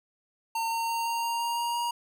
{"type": "tone with pitch steps", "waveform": "square", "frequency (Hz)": [911, 916.3, 921.6, 926.9, 932.3, 937.7, 943.1, 948.6], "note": ["A#5", "A#5", "A#5", "A#5", "A#5", "A#5", "A#5", "A#5"], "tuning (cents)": [-40, -30, -20, -10, 0, 10, 20, 30], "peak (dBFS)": -28, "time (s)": [0.55, 1.91], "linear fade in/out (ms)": 5, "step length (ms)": 170, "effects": []}